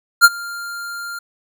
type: tone with ADSR envelope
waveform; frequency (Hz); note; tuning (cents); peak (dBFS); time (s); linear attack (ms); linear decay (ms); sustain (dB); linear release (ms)
square; 1397; F6; 0; -3; 0.21-1.19; 36; 39; -24; 6
effects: none